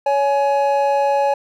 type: tone pair together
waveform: triangle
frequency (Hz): 560.6 / 840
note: C#5 / G#5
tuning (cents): +19 / +19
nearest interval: perfect fifth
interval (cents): 700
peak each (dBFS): -15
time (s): 0.06-1.34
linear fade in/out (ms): 5
effects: none